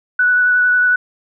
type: tone with vibrato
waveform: sine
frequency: 1480 Hz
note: F#6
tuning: in tune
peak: -10 dBFS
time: 0.19-0.96 s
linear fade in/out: 5 ms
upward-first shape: sine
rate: 11 Hz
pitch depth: 13 cents each way
effects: none